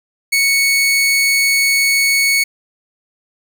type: tone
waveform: sawtooth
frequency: 2217 Hz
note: C#7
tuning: in tune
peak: -8 dBFS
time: 0.32-2.44 s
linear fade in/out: 10 ms
effects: none

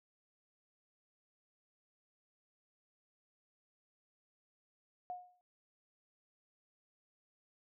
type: tone with exponential decay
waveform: sine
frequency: 721 Hz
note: F#5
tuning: 45 cents flat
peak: -37 dBFS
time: 5.1-5.41 s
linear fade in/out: 0 ms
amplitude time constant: 66 ms
effects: none

